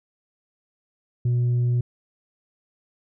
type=tone with tanh clipping; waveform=sine; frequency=121.7 Hz; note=B2; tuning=25 cents flat; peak=-19 dBFS; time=1.25-1.81 s; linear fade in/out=5 ms; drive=2 dB; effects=none